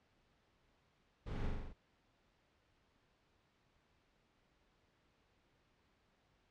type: noise with echo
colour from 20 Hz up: brown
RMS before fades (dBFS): -42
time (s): 1.26-1.48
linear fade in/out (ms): 10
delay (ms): 42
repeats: 6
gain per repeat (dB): -2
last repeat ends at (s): 1.732
effects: pink hiss -75 dBFS RMS until 6.5 s + low-pass 4000 Hz 12 dB/octave